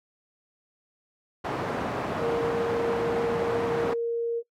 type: band-pass noise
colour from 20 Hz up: white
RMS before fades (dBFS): -30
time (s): 1.44-3.94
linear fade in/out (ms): 10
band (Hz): 100 to 860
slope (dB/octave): 12
type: tone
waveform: sine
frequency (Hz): 466.2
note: A#4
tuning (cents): 0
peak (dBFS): -24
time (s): 2.18-4.43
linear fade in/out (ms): 50
effects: noise-tail reverb RT60 0.1 s tail -20 dB re dry + MP3 96 kbps